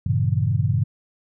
sine chord, G diminished seventh, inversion none, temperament equal, 98 / 116.54 / 138.59 / 164.81 Hz, G2 / Bb2 / Db3 / Fb3, 0 / 0 / 0 / 0 cents, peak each -22 / -22 / -23 / -28 dBFS, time 0.06-0.84 s, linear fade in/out 5 ms, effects none

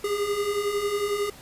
square beating tone pair, 400 / 411 Hz, G4 / G#4, +35 / -18 cents, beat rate 11 Hz, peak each -32 / -26 dBFS, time 0.04-1.3 s, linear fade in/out 5 ms, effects pink hiss -47 dBFS RMS until 1.41 s + resampled to 32000 Hz

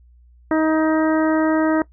harmonic tone, 315.1 Hz, D#4, 22 cents sharp, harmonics 1 / 2 / 3 / 4 / 5 / 6, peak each -16 / -22 / -26 / -28 / -30 / -32 dBFS, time 0.51-1.82 s, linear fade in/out 2 ms, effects noise-tail reverb RT60 0.1 s tail -20 dB re dry + added 60 Hz sine -47 dBFS peak until 1.92 s

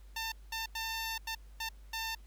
10% pulse tone bursts at uneven times, 898 Hz, A5, 35 cents sharp, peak -27 dBFS, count 6, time 0.16-0.32 / 0.52-0.66 / 0.75-1.18 / 1.27-1.35 / 1.6-1.69 / 1.93-2.15 s, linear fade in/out 5 ms, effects added 50 Hz sine -50 dBFS peak until 2.26 s + pink hiss -67 dBFS RMS until 2.26 s

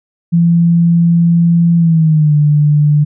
sine tone with pitch glide, 169.5 to 148.41 Hz, E3 to D3, +49 to +19 cents, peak -6 dBFS, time 0.32-3.05 s, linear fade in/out 20 ms, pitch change -230 cents, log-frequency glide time 1.77-2.34 s, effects none

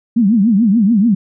sine tone with vibrato, 214.4 Hz, A3, 45 cents flat, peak -8 dBFS, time 0.16-1.15 s, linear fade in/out 10 ms, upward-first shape triangle, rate 6.9 Hz, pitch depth 260 cents each way, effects none

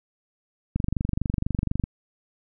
click train, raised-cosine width 5 ms, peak -12 dBFS, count 27, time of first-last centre 0.76-1.839 s, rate 24.1 Hz, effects none

